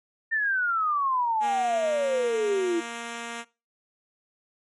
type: exponential sweep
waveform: sine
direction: down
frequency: 1818 to 329.6 Hz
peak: -22 dBFS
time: 0.31-2.81 s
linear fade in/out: 20 ms
type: tone with pitch glide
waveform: 5% pulse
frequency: 235.6 to 233.8 Hz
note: A#3 to A#3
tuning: +19 to +5 cents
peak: -22 dBFS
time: 1.4-3.45 s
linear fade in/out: 50 ms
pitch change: -14 cents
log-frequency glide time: 1.79-1.85 s
effects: noise-tail reverb RT60 0.3 s tail -21 dB re dry + MP3 48 kbps